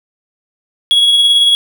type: tone with tremolo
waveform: triangle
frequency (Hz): 3336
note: G#7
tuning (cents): +7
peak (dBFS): -4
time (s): 0.91-1.55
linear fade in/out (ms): 0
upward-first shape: sine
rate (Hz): 18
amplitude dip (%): 30
effects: none